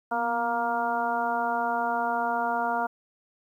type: harmonic tone with a mistuned harmonic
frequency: 234.6 Hz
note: A#3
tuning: 11 cents sharp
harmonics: 1 / 2 / 3 / 4 / 5 / 6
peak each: -36 / -36 / -28 / -29 / -36 / -32 dBFS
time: 0.11-2.87 s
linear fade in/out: 10 ms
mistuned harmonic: 1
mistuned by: +51 cents
effects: 10-bit